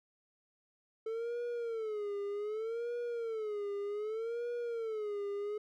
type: tone with vibrato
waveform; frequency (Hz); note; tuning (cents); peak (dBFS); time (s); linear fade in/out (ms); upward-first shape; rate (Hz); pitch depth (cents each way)
triangle; 440; A4; 0; -33; 1.06-5.58; 5; sine; 0.65; 150
effects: none